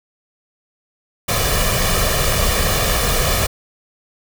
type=noise with comb filter; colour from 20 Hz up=pink; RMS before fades=-17 dBFS; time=1.28-3.47 s; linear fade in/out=10 ms; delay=1.7 ms; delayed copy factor=+0.65; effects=none